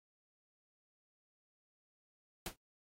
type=noise with exponential decay; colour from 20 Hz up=pink; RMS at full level=-35 dBFS; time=2.46-2.56 s; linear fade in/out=2 ms; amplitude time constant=21 ms; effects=AAC 48 kbps